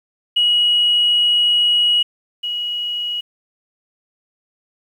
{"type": "tone pair in turn", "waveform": "sine", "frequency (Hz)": [2907, 2907], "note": ["F#7", "F#7"], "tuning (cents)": [-31, -31], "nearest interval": "unison", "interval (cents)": 0, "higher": "neither", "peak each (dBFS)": [-11, -20], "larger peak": "first", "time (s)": [[0.36, 2.03], [2.43, 3.21]], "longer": "first", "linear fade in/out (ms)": 10, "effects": ["tanh soft clip ceiling -7 dBFS", "8-bit"]}